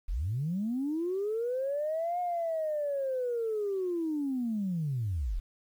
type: linear two-way sweep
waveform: sine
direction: up then down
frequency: 32.7 to 720 to 32.7 Hz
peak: -28 dBFS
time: 0.08-5.4 s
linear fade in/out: 10 ms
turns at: 2.2 s
effects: tanh soft clip ceiling -24 dBFS + 10-bit